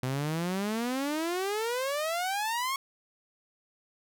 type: exponential sweep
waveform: sawtooth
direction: up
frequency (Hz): 125.2 to 1108.7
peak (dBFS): -25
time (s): 0.03-2.76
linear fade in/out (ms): 2
effects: none